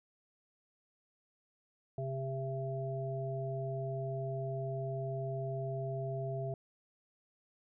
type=harmonic tone; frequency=133.5 Hz; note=C3; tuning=35 cents sharp; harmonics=1 / 3 / 5; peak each=-37 / -42 / -40 dBFS; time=1.98-6.54 s; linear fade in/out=2 ms; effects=none